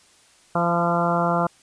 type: harmonic tone with a mistuned harmonic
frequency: 171.4 Hz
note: F3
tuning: 32 cents flat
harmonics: 1 / 2 / 3 / 4 / 5 / 6 / 7 / 8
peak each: -24 / -30 / -27 / -24 / -28 / -28 / -28 / -28 dBFS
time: 0.55-1.47 s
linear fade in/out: 5 ms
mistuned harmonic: 5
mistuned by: +19 cents
effects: white hiss -55 dBFS RMS until 1.62 s + resampled to 22050 Hz